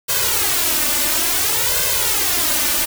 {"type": "noise with flanger", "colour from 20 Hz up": "white", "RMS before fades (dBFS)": -18, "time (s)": [0.08, 2.86], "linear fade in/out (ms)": 20, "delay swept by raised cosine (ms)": [1.9, 3.4], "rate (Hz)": 0.57, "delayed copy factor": 1, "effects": []}